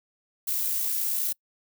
violet noise with amplitude modulation, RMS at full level -26 dBFS, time 0.47-1.33 s, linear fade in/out 10 ms, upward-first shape sine, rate 59.1 Hz, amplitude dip 30%, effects noise-tail reverb RT60 0.1 s tail -26 dB re dry

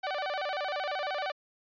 sawtooth tone with vibrato, 668 Hz, E5, 23 cents sharp, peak -27 dBFS, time 0.03-1.32 s, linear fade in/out 10 ms, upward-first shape square, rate 13 Hz, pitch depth 220 cents each way, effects resampled to 11025 Hz

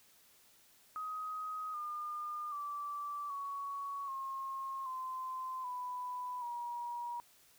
sine tone with pitch steps, 1258 / 1209.5 / 1163 / 1118.2 / 1075.1 / 1033.7 / 993.9 / 955.6 Hz, D#6 / D#6 / D6 / C#6 / C6 / C6 / B5 / A#5, +19 / -49 / -17 / +15 / +47 / -21 / +11 / +43 cents, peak -38 dBFS, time 0.96-7.2 s, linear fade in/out 0 ms, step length 780 ms, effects white hiss -65 dBFS RMS until 7.58 s

